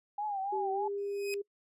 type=tone with vibrato; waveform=sine; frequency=807 Hz; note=G#5; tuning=50 cents flat; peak=-32 dBFS; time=0.18-0.88 s; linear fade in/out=5 ms; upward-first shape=triangle; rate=3.3 Hz; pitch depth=110 cents each way
type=tone with pitch glide; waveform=sine; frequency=388.1 to 402.3 Hz; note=G4 to G4; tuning=-17 to +45 cents; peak=-33 dBFS; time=0.52-1.42 s; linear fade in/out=10 ms; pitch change=+62 cents; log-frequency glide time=0.76-0.83 s
type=tone with exponential growth; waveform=sawtooth; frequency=2514 Hz; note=D#7; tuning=17 cents sharp; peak=-31 dBFS; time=0.98-1.34 s; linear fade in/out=0 ms; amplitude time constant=78 ms
effects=noise-tail reverb RT60 0.1 s tail -24 dB re dry + resampled to 32000 Hz